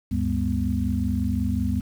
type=tone cluster; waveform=sine; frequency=72.8 / 98 / 202.8 / 247.4 Hz; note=D2 / G2 / G#3 / B3; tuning=-15 / 0 / -41 / +3 cents; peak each=-27 dBFS; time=0.11-1.81 s; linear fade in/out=10 ms; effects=8-bit